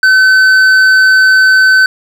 sine tone with hard clipping, 1524 Hz, G6, 49 cents flat, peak -5 dBFS, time 0.03-1.86 s, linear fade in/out 2 ms, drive 6 dB, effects none

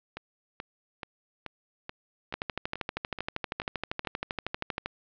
two click trains, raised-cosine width 0.3 ms, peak -20 / -14 dBFS, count 10 / 33, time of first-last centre 0.17-4.049 / 2.34-4.86 s, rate 2.32 / 12.7 Hz, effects low-pass 4000 Hz 12 dB/octave

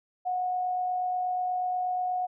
sine tone with amplitude modulation, 730 Hz, F#5, 24 cents flat, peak -25 dBFS, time 0.25-2.27 s, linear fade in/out 20 ms, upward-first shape sine, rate 48.3 Hz, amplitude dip 25%, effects none

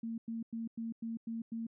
sine tone bursts, 228.1 Hz, A#3, 37 cents flat, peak -36 dBFS, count 7, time 0.03-1.668 s, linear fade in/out 5 ms, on 150 ms, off 98 ms, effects none

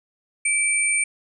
sine tone pair together, 2322 / 8767 Hz, D7 / C#9, -20 / -20 cents, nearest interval octave + major seventh, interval 2300 cents, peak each -21 dBFS, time 0.45-1.04 s, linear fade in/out 5 ms, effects none

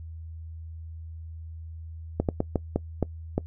slowing click train, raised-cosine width 2 ms, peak -10 dBFS, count 7, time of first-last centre 2.2-3.38 s, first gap 88 ms, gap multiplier 1.32, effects noise-tail reverb RT60 0.1 s tail -22 dB re dry + added 81 Hz sine -37 dBFS peak until 3.46 s

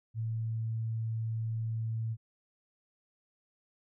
sine tone, 112.4 Hz, A2, 37 cents sharp, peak -31 dBFS, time 0.14-2.17 s, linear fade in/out 50 ms, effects none

